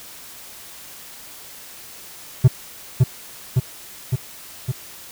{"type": "tone with echo", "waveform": "triangle", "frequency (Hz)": 127.2, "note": "C3", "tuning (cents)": -48, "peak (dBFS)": -4, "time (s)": [2.44, 2.48], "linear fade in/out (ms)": 10, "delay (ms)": 560, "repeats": 4, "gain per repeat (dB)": -3, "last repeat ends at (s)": 4.72, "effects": ["white hiss -40 dBFS RMS until 5.11 s"]}